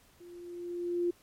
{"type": "tone with level ramp", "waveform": "sine", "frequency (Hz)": 349.2, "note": "F4", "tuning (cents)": 0, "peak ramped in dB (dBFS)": [-48, -25], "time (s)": [0.2, 1.11], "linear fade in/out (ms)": 10, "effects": ["pink hiss -63 dBFS RMS until 1.22 s", "MP3 64 kbps"]}